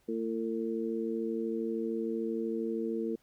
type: harmonic tone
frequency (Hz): 113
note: A2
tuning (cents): +47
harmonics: 2 / 3 / 4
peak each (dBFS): -35 / -35 / -35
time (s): 0.08-3.16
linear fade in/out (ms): 10
effects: pink hiss -70 dBFS RMS until 3.22 s